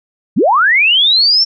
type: linear sweep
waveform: sine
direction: up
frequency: 130.81 to 5500 Hz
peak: -7 dBFS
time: 0.36-1.45 s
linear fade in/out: 20 ms
effects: none